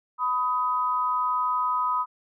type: tone pair together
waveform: sine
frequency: 996.9 / 1256 Hz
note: B5 / D#6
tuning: +16 / +16 cents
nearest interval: major third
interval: 400 cents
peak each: -25 dBFS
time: 0.18-2.06 s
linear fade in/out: 50 ms
effects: none